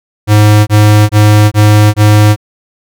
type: tone bursts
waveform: square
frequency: 105.4 Hz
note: G#2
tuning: 26 cents sharp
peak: -3 dBFS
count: 5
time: 0.27-2.362 s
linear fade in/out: 50 ms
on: 400 ms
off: 23 ms
effects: none